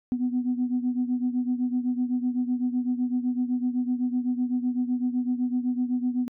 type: beating tone pair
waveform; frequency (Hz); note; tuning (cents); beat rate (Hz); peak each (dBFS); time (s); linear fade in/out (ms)
sine; 246.9 / 254.8; B3 / C4; 0 / -46; 7.9; -24 / -28; 0.12-6.28; 0
effects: tanh soft clip ceiling -17 dBFS